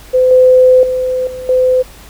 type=tone with level steps; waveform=sine; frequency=510 Hz; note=C5; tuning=44 cents flat; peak=-6 / -3 / -12 / -22 / -7 dBFS; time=0.13-1.83 s; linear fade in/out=20 ms; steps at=0.31 / 0.83 / 1.27 / 1.49 s; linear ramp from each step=2 ms; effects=added 50 Hz sine -37 dBFS peak until 2.09 s + pink hiss -38 dBFS RMS until 2.09 s